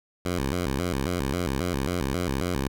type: tone with vibrato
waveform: 10% pulse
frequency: 77.4 Hz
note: D#2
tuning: 9 cents flat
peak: -17 dBFS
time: 0.25-2.68 s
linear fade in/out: 5 ms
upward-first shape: square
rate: 3.7 Hz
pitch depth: 240 cents each way
effects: none